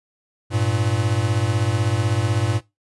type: beating tone pair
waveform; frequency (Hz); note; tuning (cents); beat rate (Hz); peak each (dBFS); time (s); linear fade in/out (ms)
square; 100 / 116; G2 / A#2; +35 / -8; 16; -22; 0.5-2.61; 50
effects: noise-tail reverb RT60 0.2 s tail -19 dB re dry + resampled to 24000 Hz